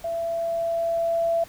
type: tone with level ramp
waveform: sine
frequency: 670 Hz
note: E5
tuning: 28 cents sharp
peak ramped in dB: -25 to -19 dBFS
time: 0.04-1.44 s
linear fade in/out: 5 ms
effects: pink hiss -48 dBFS RMS until 1.48 s